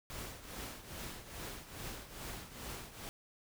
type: noise with tremolo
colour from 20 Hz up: pink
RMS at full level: -43 dBFS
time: 0.1-3.09 s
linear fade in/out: 0 ms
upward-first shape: triangle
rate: 2.4 Hz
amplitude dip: 75%
effects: none